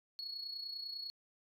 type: tone with amplitude modulation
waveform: sine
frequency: 4354 Hz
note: C#8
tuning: 32 cents flat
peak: -37 dBFS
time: 0.19-1.1 s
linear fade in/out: 0 ms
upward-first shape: sine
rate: 30 Hz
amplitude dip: 65%
effects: tanh soft clip ceiling -36 dBFS